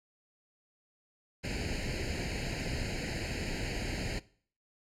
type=noise with comb filter; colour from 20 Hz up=pink; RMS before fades=-35 dBFS; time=1.43-4.2 s; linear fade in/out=20 ms; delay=0.43 ms; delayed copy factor=+0.95; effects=noise-tail reverb RT60 0.5 s tail -20 dB re dry + low-pass 6000 Hz 12 dB/octave